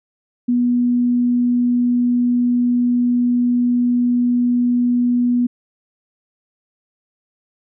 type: tone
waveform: sine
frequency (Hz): 243.7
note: B3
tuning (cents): -23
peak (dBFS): -13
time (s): 0.48-5.47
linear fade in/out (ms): 10
effects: none